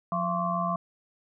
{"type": "tone cluster", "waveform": "sine", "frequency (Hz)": [177.2, 680, 1059, 1146], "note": ["F3", "F5", "C6", "D6"], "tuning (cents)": [25, -46, 21, -43], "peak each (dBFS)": -31, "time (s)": [0.12, 0.76], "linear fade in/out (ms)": 2, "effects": []}